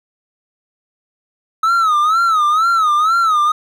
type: tone with vibrato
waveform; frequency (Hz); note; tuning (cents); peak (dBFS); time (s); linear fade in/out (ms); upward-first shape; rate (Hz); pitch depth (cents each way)
triangle; 1281; E6; -50; -9; 1.63-3.52; 5; sine; 2.1; 130
effects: none